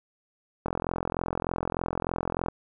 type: click train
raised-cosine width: 1 ms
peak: -14 dBFS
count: 80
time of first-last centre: 0.66-2.484 s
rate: 43.3 Hz
effects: none